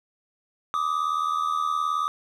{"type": "tone pair together", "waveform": "triangle", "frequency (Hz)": [1174.7, 1253.7], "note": ["D6", "D#6"], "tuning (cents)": [0, 13], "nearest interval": "minor second", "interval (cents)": 113, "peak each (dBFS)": -24, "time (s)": [0.74, 2.08], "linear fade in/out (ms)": 0, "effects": []}